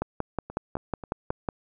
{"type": "two click trains", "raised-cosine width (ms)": 1, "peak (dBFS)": [-13, -24], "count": [9, 4], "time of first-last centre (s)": [[0.02, 1.488], [0.5, 1.306]], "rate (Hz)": [5.45, 3.72], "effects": []}